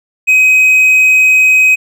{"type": "tone", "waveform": "triangle", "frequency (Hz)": 2525, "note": "D#7", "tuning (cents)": 25, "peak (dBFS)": -3, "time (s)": [0.27, 1.76], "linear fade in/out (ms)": 20, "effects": []}